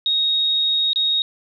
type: tone with dropouts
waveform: sine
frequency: 3753 Hz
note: A#7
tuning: 11 cents sharp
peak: -16 dBFS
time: 0.06-1.22 s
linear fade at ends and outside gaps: 1 ms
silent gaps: 0.932-0.959 s
effects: none